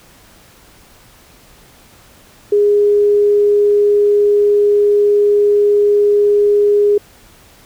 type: tone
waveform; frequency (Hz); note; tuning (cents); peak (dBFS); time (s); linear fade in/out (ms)
sine; 411.7; G#4; -15; -8; 2.52-6.98; 5
effects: pink hiss -45 dBFS RMS until 7.65 s